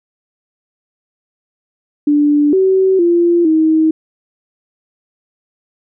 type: tone with pitch steps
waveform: sine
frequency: 293.4 / 379.9 / 344.1 / 316.6 Hz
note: D4 / F#4 / F4 / D#4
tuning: -2 / +46 / -26 / +30 cents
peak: -8 dBFS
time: 2.07-3.91 s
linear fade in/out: 5 ms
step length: 460 ms
effects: none